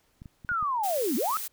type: clicks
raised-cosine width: 5 ms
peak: -31 dBFS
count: 5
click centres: 0.219 / 0.258 / 0.448 / 0.517 / 0.627 s
type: linear two-way sweep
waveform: sine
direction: down then up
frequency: 1480 to 212.1 to 1346 Hz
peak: -25 dBFS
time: 0.49-1.37 s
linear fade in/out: 0 ms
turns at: 1.16 s
type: noise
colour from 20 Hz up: blue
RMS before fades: -35 dBFS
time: 0.83-1.48 s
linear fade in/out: 10 ms
effects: pink hiss -68 dBFS RMS until 1.52 s